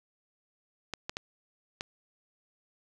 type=clicks; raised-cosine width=0.2 ms; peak=-17 dBFS; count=4; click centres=0.937 / 1.095 / 1.169 / 1.809 s; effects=none